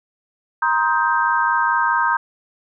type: chord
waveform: sine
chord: C minor seventh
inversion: third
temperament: just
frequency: 941.9 / 1046.5 / 1255.8 / 1569.8 Hz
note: Bb5 / C6 / Eb6 / G6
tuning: +18 / 0 / +16 / +2 cents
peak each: -19 / -23 / -22 / -20 dBFS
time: 0.62-2.17 s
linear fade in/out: 5 ms
effects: none